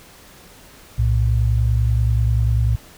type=tone pair together; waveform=sine; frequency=63.22 / 113.5 Hz; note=B1 / A#2; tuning=+41 / -46 cents; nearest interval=minor seventh; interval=1013 cents; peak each=-17 dBFS; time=0.98-2.76 s; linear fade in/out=10 ms; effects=pink hiss -45 dBFS RMS until 2.97 s